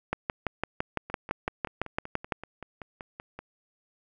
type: two click trains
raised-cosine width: 0.5 ms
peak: -24 / -12 dBFS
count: 13 / 14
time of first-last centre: 1.1-3.39 / 0.13-2.322 s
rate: 5.24 / 5.93 Hz
effects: none